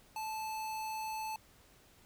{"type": "tone", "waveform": "square", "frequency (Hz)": 873, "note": "A5", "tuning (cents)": -14, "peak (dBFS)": -38, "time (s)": [0.16, 1.36], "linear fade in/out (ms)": 2, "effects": ["pink hiss -63 dBFS RMS until 2.05 s"]}